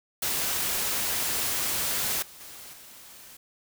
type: noise with level steps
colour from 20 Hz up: white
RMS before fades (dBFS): -28 / -48 / -44 / -48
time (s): 0.22-3.37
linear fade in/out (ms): 5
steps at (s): 2.22 / 2.4 / 2.73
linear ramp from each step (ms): 5
effects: none